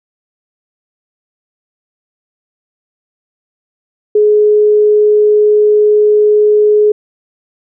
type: tone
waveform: sine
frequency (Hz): 421.1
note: G#4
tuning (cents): +24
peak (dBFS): -5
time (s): 4.15-6.92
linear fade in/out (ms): 5
effects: none